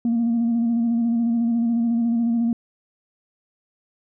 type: tone with vibrato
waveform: sine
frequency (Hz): 233.1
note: A#3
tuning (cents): 0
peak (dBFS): -16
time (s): 0.05-2.53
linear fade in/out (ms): 2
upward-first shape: square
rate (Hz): 14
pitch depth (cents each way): 26
effects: tanh soft clip ceiling -15 dBFS